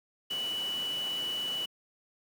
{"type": "tone in noise", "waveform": "sine", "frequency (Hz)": 2958, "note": "F#7", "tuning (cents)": -1, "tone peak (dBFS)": -31, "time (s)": [0.3, 1.66], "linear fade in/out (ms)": 10, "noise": "pink", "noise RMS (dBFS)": -43, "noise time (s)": [0.3, 1.66], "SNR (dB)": 9, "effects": ["high-pass 200 Hz 12 dB/octave"]}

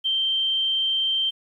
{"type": "tone", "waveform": "sine", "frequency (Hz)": 3136, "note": "G7", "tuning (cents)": 0, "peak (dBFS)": -20, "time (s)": [0.04, 1.31], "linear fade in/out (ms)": 20, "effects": ["10-bit"]}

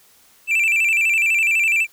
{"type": "tone with vibrato", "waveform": "triangle", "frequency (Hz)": 2500, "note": "D#7", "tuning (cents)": 8, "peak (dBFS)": -13, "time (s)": [0.47, 1.87], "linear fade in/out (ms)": 50, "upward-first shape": "square", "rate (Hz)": 12, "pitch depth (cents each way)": 99, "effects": ["white hiss -53 dBFS RMS until 1.92 s"]}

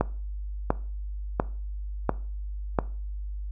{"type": "click train", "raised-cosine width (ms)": 1, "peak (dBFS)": -7, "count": 5, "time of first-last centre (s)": [0.01, 2.788], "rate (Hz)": 1.44, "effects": ["noise-tail reverb RT60 0.4 s tail -19 dB re dry", "added 50 Hz sine -31 dBFS peak until 3.51 s"]}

